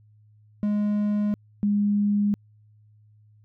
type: tone pair in turn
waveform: triangle / sine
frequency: 207.7 / 205 Hz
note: G#3 / G#3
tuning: 0 / -22 cents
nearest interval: unison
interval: 22 cents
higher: first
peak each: -19 dBFS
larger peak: neither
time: 0.63-1.34 / 1.63-2.34 s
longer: neither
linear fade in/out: 0 ms
effects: added 106 Hz sine -53 dBFS peak until 3.44 s